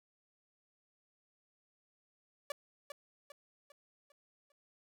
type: tone with echo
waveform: sawtooth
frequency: 576 Hz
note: D5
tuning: 34 cents flat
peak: -32 dBFS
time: 2.5-2.52 s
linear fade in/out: 2 ms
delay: 400 ms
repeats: 5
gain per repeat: -7 dB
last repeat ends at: 4.52 s
effects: none